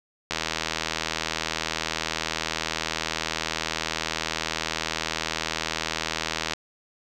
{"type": "click train", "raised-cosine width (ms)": 0.2, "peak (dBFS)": -8, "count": 499, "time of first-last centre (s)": [0.31, 6.535], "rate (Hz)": 80, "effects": []}